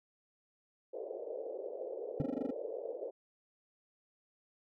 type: band-pass noise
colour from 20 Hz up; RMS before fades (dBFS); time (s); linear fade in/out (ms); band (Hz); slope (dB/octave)
white; -42; 0.93-3.11; 10; 400 to 570; 48
type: tone with exponential decay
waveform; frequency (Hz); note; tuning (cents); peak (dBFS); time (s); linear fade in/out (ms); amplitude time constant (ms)
sine; 148.6; D3; +21; -27; 2.2-2.27; 0; 15
type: tone bursts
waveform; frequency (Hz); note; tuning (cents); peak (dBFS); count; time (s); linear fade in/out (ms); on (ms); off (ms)
triangle; 269.5; C#4; -49; -30; 8; 2.2-2.508; 5; 21; 20
effects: none